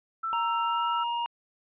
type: tone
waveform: sine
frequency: 1330 Hz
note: E6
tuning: 15 cents sharp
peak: -28 dBFS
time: 0.23-1.04 s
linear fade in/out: 10 ms
type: tone with pitch glide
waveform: square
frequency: 932.3 to 944.2 Hz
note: A#5 to A#5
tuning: 0 to +22 cents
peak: -28 dBFS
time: 0.33-1.26 s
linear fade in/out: 0 ms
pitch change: +22 cents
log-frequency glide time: 0.63-0.85 s
effects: resampled to 8000 Hz